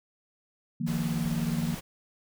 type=chord; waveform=sine; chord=Eb suspended second; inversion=none; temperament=equal; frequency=155.56 / 174.61 / 233.1 Hz; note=Eb3 / F3 / Bb3; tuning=0 / 0 / 0 cents; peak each=-31 dBFS; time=0.8-1.75 s; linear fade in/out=10 ms
type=noise; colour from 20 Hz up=pink; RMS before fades=-40 dBFS; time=0.86-1.81 s; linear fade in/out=20 ms
effects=none